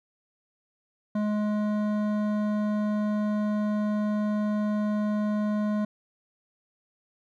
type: tone with hard clipping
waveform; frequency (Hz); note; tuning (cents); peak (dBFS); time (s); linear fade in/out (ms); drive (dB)
sine; 210.2; G#3; +21; -26; 1.15-5.85; 5; 12
effects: none